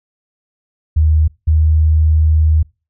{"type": "tone pair in turn", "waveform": "sine", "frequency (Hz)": [77.78, 78.22], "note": ["D#2", "D#2"], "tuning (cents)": [0, 10], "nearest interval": "unison", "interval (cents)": 10, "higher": "second", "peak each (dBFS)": -8, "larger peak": "neither", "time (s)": [[0.96, 1.28], [1.47, 2.63]], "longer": "second", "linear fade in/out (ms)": 10, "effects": ["noise-tail reverb RT60 0.3 s tail -25 dB re dry"]}